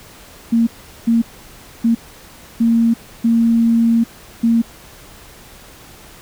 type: tone bursts at uneven times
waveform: sine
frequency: 230.4 Hz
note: A#3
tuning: 20 cents flat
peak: -10 dBFS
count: 6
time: 0.52-0.67 / 1.07-1.22 / 1.84-1.95 / 2.6-2.94 / 3.24-4.04 / 4.43-4.62 s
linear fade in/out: 10 ms
effects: pink hiss -41 dBFS RMS until 6.21 s